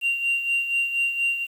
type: tone with tremolo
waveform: sine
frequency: 2767 Hz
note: F7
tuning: 17 cents flat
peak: -17 dBFS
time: 0.01-1.47 s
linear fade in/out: 50 ms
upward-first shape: sine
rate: 4.2 Hz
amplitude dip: 65%
effects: tanh soft clip ceiling -17 dBFS + 8-bit